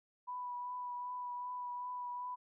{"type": "tone with vibrato", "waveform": "sine", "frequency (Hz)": 986, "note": "B5", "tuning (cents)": -3, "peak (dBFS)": -39, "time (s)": [0.27, 2.36], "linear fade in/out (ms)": 20, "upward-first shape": "triangle", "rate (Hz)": 2.6, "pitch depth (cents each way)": 18, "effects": []}